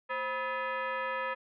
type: tone with frequency modulation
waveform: sine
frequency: 225.3 Hz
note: A3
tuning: 41 cents sharp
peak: -31 dBFS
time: 0.09-1.35 s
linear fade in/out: 20 ms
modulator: 752 Hz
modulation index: 2.5
effects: none